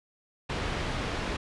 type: low-pass noise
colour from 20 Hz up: pink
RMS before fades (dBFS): -32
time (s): 0.49-1.37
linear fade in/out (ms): 10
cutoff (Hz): 3500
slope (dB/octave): 12
effects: resampled to 24000 Hz